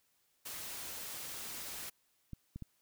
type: noise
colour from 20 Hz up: white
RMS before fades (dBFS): -44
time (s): 0.45-1.9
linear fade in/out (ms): 10
type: clicks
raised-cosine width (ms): 5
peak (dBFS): -31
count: 3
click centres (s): 2.333 / 2.56 / 2.623
effects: white hiss -75 dBFS RMS until 2.81 s